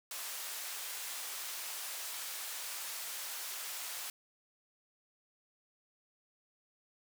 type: band-pass noise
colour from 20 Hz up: white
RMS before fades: -42 dBFS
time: 0.11-4.1 s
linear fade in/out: 2 ms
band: 690 to 16000 Hz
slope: 12 dB/octave
effects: none

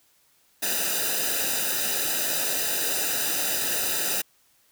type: noise with comb filter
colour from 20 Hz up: white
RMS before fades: -26 dBFS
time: 0.62-4.22 s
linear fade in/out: 10 ms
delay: 0.91 ms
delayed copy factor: -0.9
effects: white hiss -63 dBFS RMS until 4.71 s

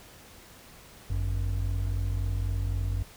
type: tone pair together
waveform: triangle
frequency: 50.1 / 93.9 Hz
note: G1 / F#2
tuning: +38 / +26 cents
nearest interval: major seventh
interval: 1088 cents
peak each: -27 dBFS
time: 1.1-3.03 s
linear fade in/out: 5 ms
effects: pink hiss -51 dBFS RMS until 3.16 s

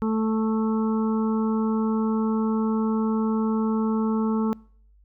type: harmonic tone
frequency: 220 Hz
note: A3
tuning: in tune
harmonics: 1 / 2 / 4 / 5 / 6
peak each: -22 / -29 / -35 / -37 / -38 dBFS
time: 0.02-4.53 s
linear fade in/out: 0 ms
effects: noise-tail reverb RT60 0.6 s tail -26 dB re dry + added 50 Hz sine -53 dBFS peak until 5.04 s

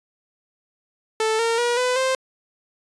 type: tone with pitch steps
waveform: sawtooth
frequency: 440 / 459.5 / 479.8 / 501.1 / 523.3 Hz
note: A4 / A#4 / A#4 / B4 / C5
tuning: 0 / -25 / +50 / +25 / 0 cents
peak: -15 dBFS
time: 1.2-2.15 s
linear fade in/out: 2 ms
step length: 190 ms
effects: resampled to 22050 Hz

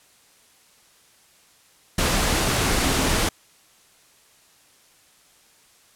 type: tone in noise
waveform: sine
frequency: 264.8 Hz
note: C4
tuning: 21 cents sharp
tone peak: -30 dBFS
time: 2.8-3.08 s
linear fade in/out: 5 ms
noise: pink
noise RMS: -21 dBFS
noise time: 1.98-3.29 s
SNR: -12 dB
effects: white hiss -56 dBFS RMS until 5.95 s + low-pass 11000 Hz 12 dB/octave

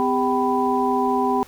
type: tone cluster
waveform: sine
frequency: 255.2 / 399.9 / 772 / 992 Hz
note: C4 / G4 / G5 / B5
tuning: -43 / +35 / -27 / +7 cents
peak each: -23 dBFS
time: 0-1.43 s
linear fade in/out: 0 ms
effects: pink hiss -47 dBFS RMS until 1.47 s

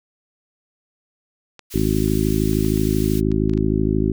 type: clicks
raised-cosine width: 0.2 ms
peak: -22 dBFS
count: 10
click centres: 1.593 / 1.775 / 2.079 / 2.53 / 2.649 / 2.774 / 3.317 / 3.496 / 3.536 / 3.576 s
type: high-pass noise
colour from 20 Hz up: white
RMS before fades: -35 dBFS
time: 1.7-3.21 s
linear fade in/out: 20 ms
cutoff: 2000 Hz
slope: 12 dB/octave
type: harmonic tone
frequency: 53 Hz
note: G#1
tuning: 36 cents sharp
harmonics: 1 / 2 / 3 / 4 / 5 / 6 / 7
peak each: -24 / -24 / -24 / -24 / -24 / -24 / -24 dBFS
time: 1.74-4.12 s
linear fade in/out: 5 ms
effects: none

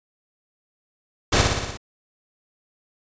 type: noise with echo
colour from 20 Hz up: pink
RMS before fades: -17 dBFS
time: 1.32-1.42 s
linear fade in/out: 10 ms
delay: 59 ms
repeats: 6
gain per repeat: -3 dB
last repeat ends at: 1.774 s
effects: resampled to 16000 Hz

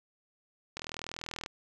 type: click train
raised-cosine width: 0.2 ms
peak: -21 dBFS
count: 29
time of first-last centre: 0.77-1.461 s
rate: 40.5 Hz
effects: none

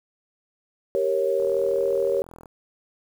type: chord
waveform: sine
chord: G diminished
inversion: none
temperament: equal with one note detuned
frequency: 392 / 466.2 / 550.5 Hz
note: G4 / Bb4 / Db5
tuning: 0 / 0 / -12 cents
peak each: -25 / -25 / -23 dBFS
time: 0.95-2.22 s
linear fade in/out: 0 ms
type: click train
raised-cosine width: 1 ms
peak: -30 dBFS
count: 45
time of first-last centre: 1.4-2.458 s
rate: 41.6 Hz
effects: 8-bit

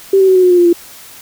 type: tone with pitch steps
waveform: sine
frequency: 389.1 / 382.2 / 375.4 / 368.7 / 362.2 / 355.8 / 349.5 / 343.3 Hz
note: G4 / G4 / F#4 / F#4 / F#4 / F4 / F4 / F4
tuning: -13 / -44 / +25 / -6 / -37 / +32 / +1 / -30 cents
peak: -5 dBFS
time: 0.13-0.73 s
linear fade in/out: 5 ms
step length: 75 ms
effects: white hiss -36 dBFS RMS until 1.21 s

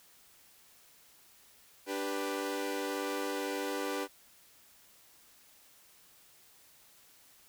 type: chord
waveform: sawtooth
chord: G major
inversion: second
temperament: equal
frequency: 293.7 / 392 / 493.9 Hz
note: D4 / G4 / B4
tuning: 0 / 0 / 0 cents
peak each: -34 dBFS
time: 1.86-4.08 s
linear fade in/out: 50 ms
effects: white hiss -61 dBFS RMS until 7.48 s

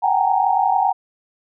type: tone cluster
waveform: sine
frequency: 744 / 775 / 822 / 927 Hz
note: F#5 / G5 / G#5 / A#5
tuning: +9 / -20 / -18 / -10 cents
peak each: -20 dBFS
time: 0.02-0.93 s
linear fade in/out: 20 ms
effects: none

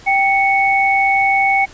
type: tone pair together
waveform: sine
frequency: 783.8 / 2217 Hz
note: G5 / C#7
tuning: 0 / 0 cents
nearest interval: octave + tritone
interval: 1800 cents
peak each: -14 dBFS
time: 0.06-1.66 s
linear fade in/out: 20 ms
effects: pink hiss -41 dBFS RMS until 1.73 s + resampled to 16000 Hz

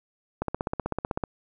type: click train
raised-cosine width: 1 ms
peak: -13 dBFS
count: 14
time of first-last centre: 0.42-1.238 s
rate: 15.9 Hz
effects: none

